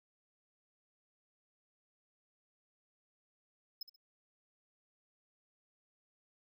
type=tone with echo; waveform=square; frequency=5130 Hz; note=E8; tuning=48 cents flat; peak=-40 dBFS; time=3.81-3.83 s; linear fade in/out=5 ms; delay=66 ms; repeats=2; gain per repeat=-12 dB; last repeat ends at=3.962 s; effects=none

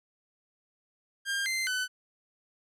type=tone with pitch steps; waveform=sawtooth; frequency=1603 / 2079 / 1506 Hz; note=G6 / C7 / F#6; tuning=+38 / -12 / +30 cents; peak=-25 dBFS; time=1.25-1.88 s; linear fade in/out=50 ms; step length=210 ms; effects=low-pass 11000 Hz 12 dB/octave

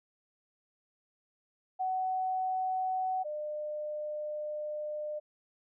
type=tone pair in turn; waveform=sine; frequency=749 / 602.2 Hz; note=F#5 / D5; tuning=+21 / +43 cents; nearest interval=major third; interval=378 cents; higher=first; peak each=-29 / -34 dBFS; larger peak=first; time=1.79-3.24 / 3.24-5.2 s; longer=second; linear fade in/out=20 ms; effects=none

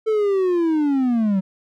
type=linear sweep; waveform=triangle; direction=down; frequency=444.5 to 185 Hz; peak=-14 dBFS; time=0.06-1.41 s; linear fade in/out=20 ms; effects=none

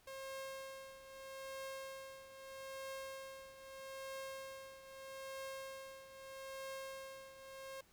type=tone with tremolo; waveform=sawtooth; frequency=536 Hz; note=C5; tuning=42 cents sharp; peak=-40 dBFS; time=0.07-7.81 s; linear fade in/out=5 ms; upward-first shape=triangle; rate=0.79 Hz; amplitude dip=75%; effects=pink hiss -69 dBFS RMS until 7.92 s

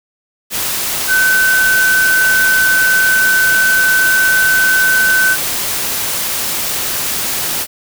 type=tone in noise; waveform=sine; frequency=1522 Hz; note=F#6; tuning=48 cents sharp; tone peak=-9 dBFS; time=1.07-5.37 s; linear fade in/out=50 ms; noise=white; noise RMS=-18 dBFS; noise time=0.5-7.67 s; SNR=+6 dB; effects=none

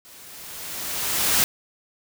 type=noise with level ramp; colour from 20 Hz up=white; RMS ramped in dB=-47 to -18 dBFS; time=0.05-1.44 s; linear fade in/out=0 ms; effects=none

